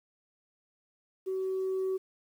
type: tone with level ramp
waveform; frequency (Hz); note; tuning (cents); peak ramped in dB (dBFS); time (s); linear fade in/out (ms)
sine; 378.5; F#4; +39; -29 to -26; 1.26-1.98; 20
effects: tanh soft clip ceiling -26 dBFS + 10-bit